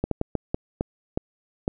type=slowing click train; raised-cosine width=2 ms; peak=-10 dBFS; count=8; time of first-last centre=0.04-1.679 s; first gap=73 ms; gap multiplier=1.38; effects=none